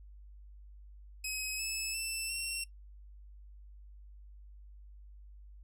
15% pulse tone with pitch steps, 2546 / 2604 / 2663 / 2724 Hz, D#7 / E7 / E7 / F7, +39 / -22 / +17 / -44 cents, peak -28 dBFS, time 1.24-2.64 s, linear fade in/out 5 ms, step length 350 ms, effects noise-tail reverb RT60 0.1 s tail -17 dB re dry + added 50 Hz sine -50 dBFS peak until 5.63 s

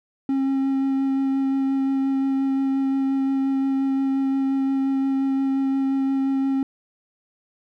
triangle tone with vibrato, 270 Hz, C#4, 45 cents flat, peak -17 dBFS, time 0.29-6.63 s, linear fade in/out 2 ms, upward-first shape sine, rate 5.7 Hz, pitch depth 10 cents each way, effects none

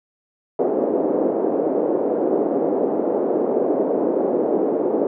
white band-pass noise, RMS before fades -20 dBFS, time 0.59-5.07 s, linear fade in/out 2 ms, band 280 to 530 Hz, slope 24 dB/octave, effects none

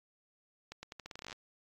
accelerating click train, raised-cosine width 0.2 ms, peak -27 dBFS, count 16, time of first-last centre 0.72-1.328 s, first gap 110 ms, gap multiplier 0.83, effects AAC 32 kbps

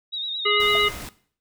sine tone with vibrato, 3778 Hz, A#7, 22 cents sharp, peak -26 dBFS, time 0.12-0.88 s, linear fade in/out 20 ms, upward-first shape sine, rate 9 Hz, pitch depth 56 cents each way
harmonic tone, 415.3 Hz, G#4, in tune, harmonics 1 / 3 / 5 / 7, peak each -24 / -24 / -24 / -24 dBFS, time 0.45-0.89 s, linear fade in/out 10 ms
pink noise, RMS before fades -36 dBFS, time 0.6-1.09 s, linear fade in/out 2 ms
sine tone with exponential decay, 659.3 Hz, E5, in tune, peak -23 dBFS, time 0.75-0.83 s, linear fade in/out 0 ms, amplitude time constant 16 ms
effects noise-tail reverb RT60 0.5 s tail -17 dB re dry

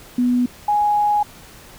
sine tone pair in turn, 246.3 / 831.3 Hz, B3 / G#5, -5 / +1 cents, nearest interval octave + major sixth, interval 2106 cents, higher second, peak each -14 dBFS, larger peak neither, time 0.18-0.46 / 0.68-1.23 s, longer second, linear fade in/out 5 ms, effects pink hiss -43 dBFS RMS until 1.78 s

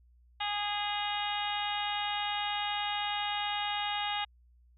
harmonic tone, 412.1 Hz, G#4, 13 cents flat, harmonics 2 / 3 / 4 / 5 / 6 / 7 / 8 / 9, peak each -34 / -41 / -42 / -41 / -44 / -38 / -43 / -40 dBFS, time 0.4-4.25 s, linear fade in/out 10 ms, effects added 60 Hz sine -59 dBFS peak until 4.77 s

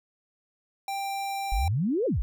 square tone, 788 Hz, G5, 9 cents sharp, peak -30 dBFS, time 0.88-1.68 s, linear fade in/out 2 ms
sine exponential two-way sweep, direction up then down, 41.09 to 554.4 to 41.09 Hz, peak -23 dBFS, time 1.52-2.22 s, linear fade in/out 0 ms, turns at 2.06 s
effects none

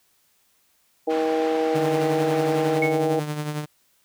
harmonic tone, 158.9 Hz, D#3, 37 cents sharp, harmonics 2 / 3 / 4 / 5, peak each -26 / -22 / -30 / -28 dBFS, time 1.07-3.2 s, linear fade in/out 10 ms
white band-pass noise, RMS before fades -36 dBFS, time 1.09-2.8 s, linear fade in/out 20 ms, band 230 to 2100 Hz, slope 12 dB/octave
sawtooth tone with tremolo, 150 Hz, D3, 37 cents sharp, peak -20 dBFS, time 1.74-3.66 s, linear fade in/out 20 ms, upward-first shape triangle, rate 11 Hz, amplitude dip 60%
sine tone with exponential decay, 2200 Hz, C#7, 14 cents flat, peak -19 dBFS, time 2.82-3.06 s, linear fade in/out 5 ms, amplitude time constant 51 ms
effects white hiss -64 dBFS RMS until 4.04 s

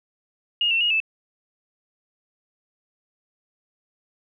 sine tone with pitch steps, 2855 / 2697 / 2873 / 2630 Hz, F7 / E7 / F7 / E7, +37 / +39 / +48 / -5 cents, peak -18 dBFS, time 0.61-1.002 s, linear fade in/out 2 ms, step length 98 ms, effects none

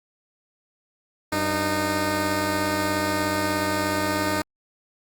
10% pulse tone pair together, 96.51 / 306.4 Hz, G2 / D#4, -27 / -27 cents, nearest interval octave + minor sixth, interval 2000 cents, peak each -20 / -15 dBFS, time 1.32-4.42 s, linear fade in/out 5 ms, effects Opus 48 kbps

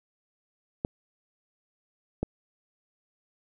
clicks, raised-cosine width 2 ms, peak -14 dBFS, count 2, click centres 0.849 / 2.23 s, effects none

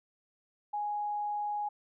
sine tone, 830.6 Hz, G#5, in tune, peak -31 dBFS, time 0.73-1.69 s, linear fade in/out 10 ms, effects none

